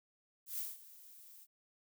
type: noise with ADSR envelope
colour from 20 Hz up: violet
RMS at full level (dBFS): -39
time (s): 0.46-1.47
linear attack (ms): 120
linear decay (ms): 190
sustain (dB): -18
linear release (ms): 48
effects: none